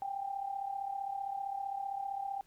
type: tone with amplitude modulation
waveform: sine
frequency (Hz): 790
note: G5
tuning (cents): +13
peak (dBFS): -32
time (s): 0.02-2.41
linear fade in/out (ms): 0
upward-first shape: sine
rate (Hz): 35.4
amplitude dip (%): 70
effects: pink hiss -69 dBFS RMS until 2.46 s